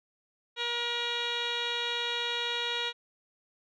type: tone with low-pass filter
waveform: 10% pulse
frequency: 476.2 Hz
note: A#4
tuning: 37 cents sharp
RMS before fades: -32 dBFS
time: 0.56-2.93 s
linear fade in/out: 50 ms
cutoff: 3800 Hz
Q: 7.4
effects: none